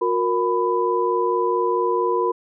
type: tone cluster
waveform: sine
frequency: 362.3 / 466.8 / 997 Hz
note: F#4 / A#4 / B5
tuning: -36 / +2 / +16 cents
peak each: -22 dBFS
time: 0.01-2.32 s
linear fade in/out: 10 ms
effects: none